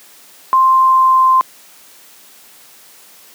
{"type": "tone with pitch glide", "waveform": "sine", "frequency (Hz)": [1050, 1042.7], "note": ["C6", "C6"], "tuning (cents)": [6, -6], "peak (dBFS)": -7, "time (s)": [0.53, 1.41], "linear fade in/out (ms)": 0, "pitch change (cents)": -12, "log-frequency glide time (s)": [0.64, 1.25], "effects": ["white hiss -43 dBFS RMS until 3.34 s", "high-pass 200 Hz 12 dB/octave"]}